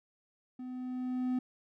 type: tone with level ramp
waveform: triangle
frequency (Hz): 252.9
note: B3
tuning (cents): +41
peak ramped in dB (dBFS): -38 to -26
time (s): 0.59-1.39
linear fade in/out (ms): 5
effects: none